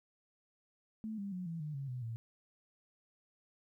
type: tone with pitch steps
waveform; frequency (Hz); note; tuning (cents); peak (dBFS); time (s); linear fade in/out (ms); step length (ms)
sine; 218.7 / 199.39 / 181.79 / 165.74 / 151.11 / 137.77 / 125.61 / 114.52; A3 / G3 / F#3 / E3 / D3 / C#3 / B2 / A#2; -10 / +30 / -30 / +10 / +50 / -10 / +30 / -30; -38; 1.04-2.16; 0; 140
effects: 13-bit